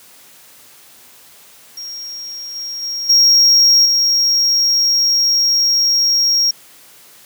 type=tone with level steps; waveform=triangle; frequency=5588 Hz; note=F8; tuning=in tune; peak=-25 / -22 / -19 / -6 / -10 dBFS; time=1.77-6.51 s; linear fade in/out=5 ms; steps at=2.55 / 2.82 / 3.09 / 3.85 s; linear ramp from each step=10 ms; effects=white hiss -44 dBFS RMS until 7.25 s + high-pass 100 Hz 12 dB/octave